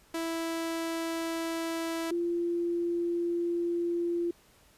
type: tone pair in turn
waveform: sawtooth / sine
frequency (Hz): 329.6 / 343.9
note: E4 / F4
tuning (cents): 0 / -27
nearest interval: minor second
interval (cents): 73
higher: second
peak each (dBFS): -27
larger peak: neither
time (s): 0.14-2.11 / 2.11-4.31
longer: second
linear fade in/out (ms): 5
effects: pink hiss -61 dBFS RMS until 4.77 s + resampled to 32000 Hz